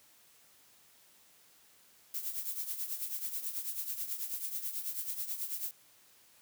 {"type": "noise with tremolo", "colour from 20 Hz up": "violet", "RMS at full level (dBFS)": -35, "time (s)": [2.14, 5.71], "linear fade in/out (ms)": 2, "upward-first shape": "triangle", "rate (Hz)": 9.2, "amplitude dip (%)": 75, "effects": ["white hiss -63 dBFS RMS until 6.41 s", "high-pass 60 Hz 12 dB/octave"]}